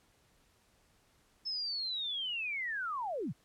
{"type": "linear sweep", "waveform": "sine", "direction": "down", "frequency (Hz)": [5274, 92.3], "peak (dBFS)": -34, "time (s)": [1.45, 3.33], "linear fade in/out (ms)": 20, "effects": ["pink hiss -69 dBFS RMS until 3.44 s", "low-pass 12000 Hz 12 dB/octave"]}